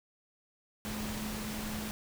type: tone in noise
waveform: sine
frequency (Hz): 213.6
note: G#3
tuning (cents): +49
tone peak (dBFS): -38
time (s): 0.85-1.91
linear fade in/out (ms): 0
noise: pink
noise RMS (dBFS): -40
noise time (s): 0.85-1.91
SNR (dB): -1
effects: none